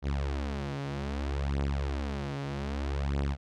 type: beating tone pair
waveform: sawtooth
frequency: 69.5 / 70.13 Hz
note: C#2 / C#2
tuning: +5 / +21 cents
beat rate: 0.63 Hz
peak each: -29 dBFS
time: 0.02-3.37 s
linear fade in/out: 50 ms
effects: low-pass 5000 Hz 12 dB/octave